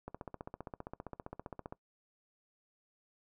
click train, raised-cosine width 1 ms, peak -28 dBFS, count 26, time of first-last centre 0.08-1.725 s, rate 15.2 Hz, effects noise-tail reverb RT60 0.1 s tail -21 dB re dry

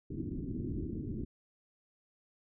white low-pass noise, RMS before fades -38 dBFS, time 0.1-1.25 s, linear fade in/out 10 ms, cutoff 340 Hz, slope 48 dB/octave, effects none

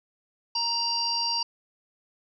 harmonic tone, 937 Hz, A#5, 9 cents sharp, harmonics 1 / 3 / 5 / 6, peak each -31 / -38 / -26 / -34 dBFS, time 0.55-1.43 s, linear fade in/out 5 ms, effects none

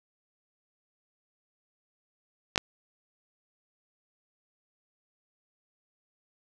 clicks, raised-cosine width 0.2 ms, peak -7 dBFS, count 2, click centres 2.559 / 2.578 s, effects none

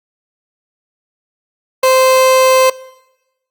30% pulse tone, 520 Hz, C5, 11 cents flat, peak -5 dBFS, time 1.83-2.7 s, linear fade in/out 5 ms, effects noise-tail reverb RT60 1.0 s tail -21 dB re dry + Opus 48 kbps

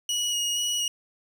25% pulse tone with vibrato, 2900 Hz, F#7, 35 cents flat, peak -21 dBFS, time 0.09-0.88 s, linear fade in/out 2 ms, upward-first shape square, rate 2.1 Hz, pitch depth 12 cents each way, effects none

